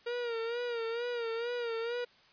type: tone with vibrato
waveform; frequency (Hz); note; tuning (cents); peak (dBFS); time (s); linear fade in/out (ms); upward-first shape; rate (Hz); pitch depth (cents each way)
45% pulse; 469.6; A#4; +13; -33; 0.06-2.05; 10; sine; 2.2; 65
effects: white hiss -62 dBFS RMS until 2.32 s + resampled to 11025 Hz